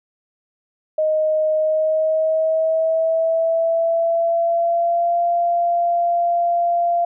sine tone with pitch glide, 622.3 to 690.5 Hz, D#5 to F5, 0 to -20 cents, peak -15 dBFS, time 0.98-7.05 s, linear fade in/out 5 ms, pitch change +180 cents, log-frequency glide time 1.56-5.2 s, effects none

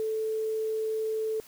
sine tone, 438.6 Hz, A4, 6 cents flat, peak -27 dBFS, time 0-1.4 s, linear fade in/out 0 ms, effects white hiss -53 dBFS RMS until 1.47 s

